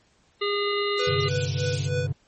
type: harmonic tone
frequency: 407.4 Hz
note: G#4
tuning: 33 cents flat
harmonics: 1 / 3 / 5 / 7 / 9 / 10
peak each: -25 / -30 / -32 / -33 / -35 / -35 dBFS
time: 0.41-1.29 s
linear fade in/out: 10 ms
type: high-pass noise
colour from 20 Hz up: white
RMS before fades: -31 dBFS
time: 0.97-1.9 s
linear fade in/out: 50 ms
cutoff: 2400 Hz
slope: 48 dB/octave
type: tone with tremolo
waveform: square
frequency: 493.9 Hz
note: B4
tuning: in tune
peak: -26 dBFS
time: 0.99-2.07 s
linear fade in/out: 5 ms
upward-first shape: sine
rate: 3.3 Hz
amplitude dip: 95%
type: chord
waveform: triangle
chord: G suspended fourth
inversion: none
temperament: just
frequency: 98 / 130.67 / 147 Hz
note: G2 / C3 / D3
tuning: 0 / -2 / +2 cents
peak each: -27 / -27 / -27 dBFS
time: 1.07-2.13 s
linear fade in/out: 10 ms
effects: pink hiss -63 dBFS RMS until 2.27 s + MP3 32 kbps